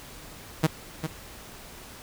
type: tone with echo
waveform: sawtooth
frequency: 157.9 Hz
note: D#3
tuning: 26 cents sharp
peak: -14 dBFS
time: 0.63-0.67 s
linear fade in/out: 10 ms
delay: 400 ms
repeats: 1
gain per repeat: -9 dB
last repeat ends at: 1.07 s
effects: pink hiss -45 dBFS RMS until 2.02 s